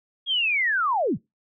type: linear sweep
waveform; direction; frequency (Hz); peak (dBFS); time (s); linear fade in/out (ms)
sine; down; 3322 to 82.41; -20; 0.26-1.18; 50
effects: noise-tail reverb RT60 0.2 s tail -24 dB re dry

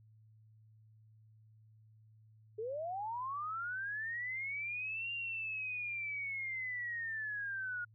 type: linear two-way sweep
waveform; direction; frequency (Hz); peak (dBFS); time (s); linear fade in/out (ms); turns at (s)
sine; up then down; 415.3 to 2794 to 1427; -37; 2.58-7.85; 10; 5.12
effects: added 109 Hz sine -60 dBFS peak until 7.94 s

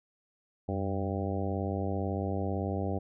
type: harmonic tone with a mistuned harmonic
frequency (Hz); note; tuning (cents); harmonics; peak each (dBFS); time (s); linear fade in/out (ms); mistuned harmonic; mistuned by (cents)
98; G2; 0; 1 / 2 / 3 / 4 / 5 / 6 / 7 / 8; -33 / -36 / -38 / -39 / -40 / -41 / -41 / -42; 0.68-2.99; 10; 1; -120
effects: none

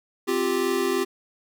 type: chord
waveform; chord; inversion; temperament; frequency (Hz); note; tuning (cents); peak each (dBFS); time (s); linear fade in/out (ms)
square; C suspended fourth; none; equal; 261.6 / 349.2 / 392; C4 / F4 / G4; 0 / 0 / 0; -30 / -27 / -25; 0.27-1.05; 20
effects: none

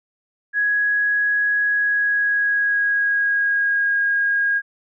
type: tone with pitch glide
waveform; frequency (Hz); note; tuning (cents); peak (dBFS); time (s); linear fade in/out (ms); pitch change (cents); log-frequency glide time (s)
sine; 1667 to 1632.7; G#6 to G#6; +6 to -30; -16; 0.53-4.62; 50; -36; 1.64-3.99
effects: none

